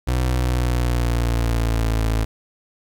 30% pulse tone with pitch glide, 62.5 to 55.04 Hz, B1 to A1, +21 to +1 cents, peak -15 dBFS, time 0.07-2.25 s, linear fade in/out 10 ms, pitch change -220 cents, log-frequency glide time 0.35-2.07 s, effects 9-bit

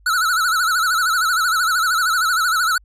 square tone with vibrato, 1388 Hz, F6, 11 cents flat, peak -16 dBFS, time 0.06-2.78 s, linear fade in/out 5 ms, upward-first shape sine, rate 13 Hz, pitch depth 130 cents each way, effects added 50 Hz sine -48 dBFS peak until 2.84 s + resampled to 32000 Hz

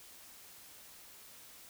silence, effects white hiss -55 dBFS RMS until 1.69 s

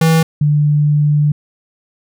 square / sine tone pair in turn, 162.1 / 148.1 Hz, E3 / D3, -29 / +15 cents, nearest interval major second, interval 156 cents, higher first, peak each -9 dBFS, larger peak neither, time 0.01-0.23 / 0.41-1.32 s, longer second, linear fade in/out 5 ms, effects none

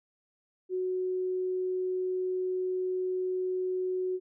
sine tone, 369.2 Hz, F#4, 4 cents flat, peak -28 dBFS, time 0.69-4.2 s, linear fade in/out 50 ms, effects none

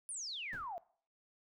sine exponential sweep, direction down, 10130 to 653 Hz, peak -40 dBFS, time 0.09-0.78 s, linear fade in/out 0 ms
brown noise with exponential decay, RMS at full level -43 dBFS, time 0.53-0.73 s, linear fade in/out 0 ms, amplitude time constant 43 ms
effects noise-tail reverb RT60 0.5 s tail -21 dB re dry

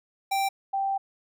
square / sine tone pair in turn, 783 / 783 Hz, G5 / G5, -2 / -2 cents, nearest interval unison, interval 0 cents, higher neither, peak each -24 dBFS, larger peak neither, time 0.31-0.49 / 0.73-0.98 s, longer second, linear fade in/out 10 ms, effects none

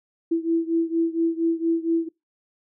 sine beating tone pair, 329.6 / 333.9 Hz, E4 / E4, 0 / +22 cents, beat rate 4.3 Hz, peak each -22 / -24 dBFS, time 0.31-2.09 s, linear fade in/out 10 ms, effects noise-tail reverb RT60 0.2 s tail -24 dB re dry

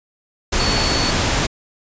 sine tone in noise, 4435 Hz, C#8, in tune, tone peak -22 dBFS, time 0.59-1.11 s, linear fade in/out 10 ms, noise pink, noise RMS -18 dBFS, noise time 0.52-1.47 s, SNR -7 dB, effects resampled to 16000 Hz

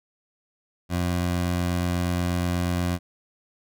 20% pulse tone, 88.3 Hz, F2, 20 cents sharp, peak -18 dBFS, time 0.89-2.99 s, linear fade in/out 50 ms, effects none

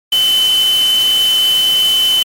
sine tone in noise, 3037 Hz, F#7, 44 cents sharp, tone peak -9 dBFS, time 0.12-2.23 s, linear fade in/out 5 ms, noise white, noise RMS -23 dBFS, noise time 0.12-2.23 s, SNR +11 dB, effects MP3 64 kbps

